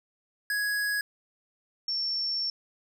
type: tone pair in turn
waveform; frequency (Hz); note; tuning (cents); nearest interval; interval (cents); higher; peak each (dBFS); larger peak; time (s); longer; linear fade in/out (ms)
square / sine; 1667 / 5438; G#6 / F8; +6 / -47; octave + minor sixth; 2047; second; -27; neither; 0.5-1.01 / 1.88-2.5; second; 2
effects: none